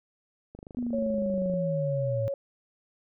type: click train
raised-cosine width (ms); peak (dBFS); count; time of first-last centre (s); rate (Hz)
2; -30; 26; 0.55-1.538; 25.3
type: linear sweep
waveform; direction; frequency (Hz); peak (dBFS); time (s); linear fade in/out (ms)
sine; down; 247.8 to 108.8; -28; 0.77-2.28; 0
type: tone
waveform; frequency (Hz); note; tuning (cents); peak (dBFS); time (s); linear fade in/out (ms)
sine; 554.4; C#5; 0; -28; 0.93-2.34; 2
effects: none